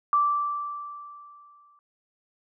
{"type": "tone with exponential decay", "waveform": "sine", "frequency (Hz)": 1168, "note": "D6", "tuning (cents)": -10, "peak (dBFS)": -17, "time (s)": [0.13, 1.79], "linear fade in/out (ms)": 1, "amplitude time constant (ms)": 360, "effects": []}